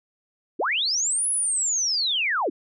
sine linear two-way sweep, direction up then down, 231.5 to 10520 to 231.5 Hz, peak -21 dBFS, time 0.59-2.5 s, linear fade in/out 10 ms, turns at 1.29 s, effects none

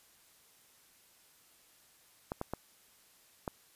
clicks, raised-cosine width 1 ms, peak -21 dBFS, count 4, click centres 2.319 / 2.414 / 2.536 / 3.478 s, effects white hiss -64 dBFS RMS until 3.75 s + resampled to 32000 Hz

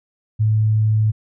sine tone, 108.4 Hz, A2, 25 cents flat, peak -13 dBFS, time 0.39-1.12 s, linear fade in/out 20 ms, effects none

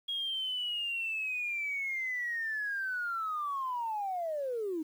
sine linear sweep, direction down, 3296 to 300 Hz, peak -31 dBFS, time 0.08-4.83 s, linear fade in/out 10 ms, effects tanh soft clip ceiling -27 dBFS + 10-bit

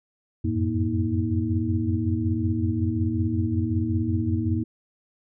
sine tone cluster, 89.5 / 94.9 / 110.8 / 236.3 / 318.7 Hz, F2 / F#2 / A2 / A#3 / D#4, +43 / +44 / +13 / +24 / +42 cents, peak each -28 dBFS, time 0.44-4.64 s, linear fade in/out 10 ms, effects none

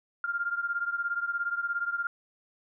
sine beating tone pair, 1394 / 1411 Hz, F6 / F6, -4 / +17 cents, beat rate 17 Hz, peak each -30 / -33 dBFS, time 0.24-2.07 s, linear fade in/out 2 ms, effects none

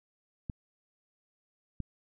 clicks, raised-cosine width 5 ms, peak -23 dBFS, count 2, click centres 0.498 / 1.803 s, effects none

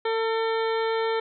harmonic tone, 449.5 Hz, A4, 37 cents sharp, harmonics 1 / 2 / 3 / 4 / 5 / 7 / 8 / 9, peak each -24 / -30 / -34 / -36 / -38 / -41 / -42 / -43 dBFS, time 0.05-1.2 s, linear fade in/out 5 ms, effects none

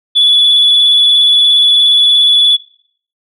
sine tone with vibrato, 3428 Hz, A7, 46 cents flat, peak -4 dBFS, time 0.15-2.57 s, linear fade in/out 20 ms, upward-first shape square, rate 17 Hz, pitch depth 14 cents each way, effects noise-tail reverb RT60 0.6 s tail -24 dB re dry + tanh soft clip ceiling -1 dBFS

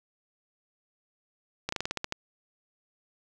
slowing click train, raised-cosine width 0.2 ms, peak -13 dBFS, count 9, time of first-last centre 1.69-2.124 s, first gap 34 ms, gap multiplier 1.13, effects none

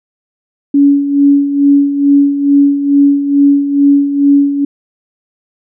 sine tone with tremolo, 282.6 Hz, C#4, 34 cents sharp, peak -3 dBFS, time 0.74-4.65 s, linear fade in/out 5 ms, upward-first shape sine, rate 2.3 Hz, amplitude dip 65%, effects none

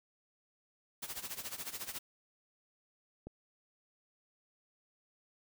white noise with tremolo, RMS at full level -40 dBFS, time 1.02-1.99 s, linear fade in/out 10 ms, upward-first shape sine, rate 14 Hz, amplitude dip 80%
click, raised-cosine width 2 ms, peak -32 dBFS, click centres 3.27 s
effects none

